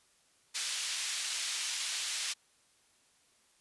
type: band-pass noise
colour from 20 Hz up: pink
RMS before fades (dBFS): -36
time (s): 0.54-2.34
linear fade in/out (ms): 20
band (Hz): 2900 to 8800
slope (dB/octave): 12
effects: white hiss -68 dBFS RMS until 3.6 s + resampled to 24000 Hz